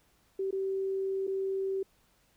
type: tone with dropouts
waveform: sine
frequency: 385.9 Hz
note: G4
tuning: 27 cents flat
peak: -29 dBFS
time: 0.39-1.83 s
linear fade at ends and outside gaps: 5 ms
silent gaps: 0.509-0.526 / 1.27-1.276 s
effects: pink hiss -68 dBFS RMS until 2.36 s